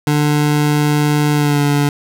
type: tone with pitch glide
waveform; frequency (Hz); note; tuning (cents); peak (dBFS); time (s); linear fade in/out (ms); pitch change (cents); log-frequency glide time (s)
25% pulse; 148.4 to 144.43; D3 to D3; +18 to -29; -8; 0.07-1.89; 2; -47; 1.33-1.61
effects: none